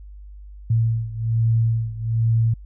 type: beating tone pair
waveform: sine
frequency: 113.3 / 114.5 Hz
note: A#2 / A#2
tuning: -49 / -31 cents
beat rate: 1.2 Hz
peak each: -19 / -22 dBFS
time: 0.7-2.54 s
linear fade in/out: 5 ms
effects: added 50 Hz sine -37 dBFS peak until 2.65 s